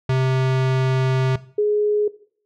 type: tone pair in turn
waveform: square / sine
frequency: 130.81 / 418.3 Hz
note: C3 / G#4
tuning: 0 / +12 cents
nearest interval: octave + minor sixth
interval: 2012 cents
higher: second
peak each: -17 / -15 dBFS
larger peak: second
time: 0.09-1.36 / 1.58-2.08 s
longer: first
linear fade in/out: 5 ms
effects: noise-tail reverb RT60 0.5 s tail -17 dB re dry + low-pass 4000 Hz 12 dB/octave